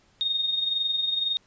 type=tone with amplitude modulation; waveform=sine; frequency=3700 Hz; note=A#7; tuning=14 cents flat; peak=-21 dBFS; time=0.21-1.37 s; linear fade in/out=0 ms; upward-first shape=sine; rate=21.9 Hz; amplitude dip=55%; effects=pink hiss -62 dBFS RMS until 1.46 s + resampled to 16000 Hz